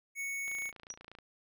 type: tone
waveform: square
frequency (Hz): 2217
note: C#7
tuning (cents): 0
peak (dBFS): -36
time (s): 0.15-0.72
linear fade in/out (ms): 50
type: click train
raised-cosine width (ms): 0.3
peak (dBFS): -34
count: 21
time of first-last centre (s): 0.48-1.187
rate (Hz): 28.3
type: tone with exponential decay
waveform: sine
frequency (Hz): 5800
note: F#8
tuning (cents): -35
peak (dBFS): -34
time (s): 0.9-0.97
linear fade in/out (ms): 1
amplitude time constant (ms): 15
effects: none